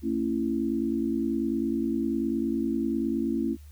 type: tone cluster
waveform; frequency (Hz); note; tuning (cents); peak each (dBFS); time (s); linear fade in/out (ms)
sine; 224.5 / 274.4 / 333.1; A3 / C#4 / E4; +35 / -17 / +18; -29; 0.02-3.57; 50
effects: added 74 Hz sine -44 dBFS peak until 3.71 s + white hiss -61 dBFS RMS until 3.71 s